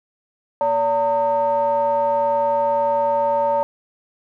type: ring-modulated tone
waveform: triangle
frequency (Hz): 168.9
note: E3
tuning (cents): +42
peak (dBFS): -11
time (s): 0.61-3.63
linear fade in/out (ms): 0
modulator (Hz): 742
effects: none